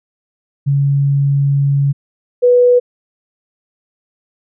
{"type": "tone pair in turn", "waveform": "sine", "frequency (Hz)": [140.2, 491.3], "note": ["C#3", "B4"], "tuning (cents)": [20, -9], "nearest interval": "octave + minor seventh", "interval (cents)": 2171, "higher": "second", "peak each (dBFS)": [-10, -6], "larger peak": "second", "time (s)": [[0.66, 1.93], [2.42, 2.8]], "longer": "first", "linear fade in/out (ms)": 20, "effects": []}